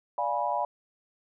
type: chord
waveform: sine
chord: D diminished seventh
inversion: none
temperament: equal with one note detuned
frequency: 587.3 / 698.5 / 830.6 / 977 Hz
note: D5 / F5 / Ab5 / Cb6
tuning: 0 / 0 / 0 / -19 cents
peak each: -33 / -32 / -31 / -30 dBFS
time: 0.18-0.65 s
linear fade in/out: 2 ms
effects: none